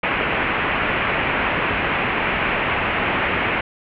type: low-pass noise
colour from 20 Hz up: white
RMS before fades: -21 dBFS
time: 0.03-3.61 s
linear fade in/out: 5 ms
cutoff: 2700 Hz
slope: 48 dB/octave
effects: none